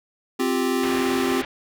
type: chord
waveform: square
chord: C suspended fourth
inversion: none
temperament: equal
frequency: 261.6 / 349.2 / 392 Hz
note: C4 / F4 / G4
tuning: 0 / 0 / 0 cents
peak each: -24 / -27 / -26 dBFS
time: 0.39-1.42 s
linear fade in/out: 10 ms
type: low-pass noise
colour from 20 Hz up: white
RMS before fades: -33 dBFS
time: 0.83-1.45 s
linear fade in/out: 2 ms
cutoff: 3000 Hz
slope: 24 dB/octave
effects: none